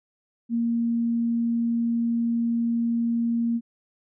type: tone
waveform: sine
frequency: 233.1 Hz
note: A#3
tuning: in tune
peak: -21 dBFS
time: 0.49-3.61 s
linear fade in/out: 50 ms
effects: none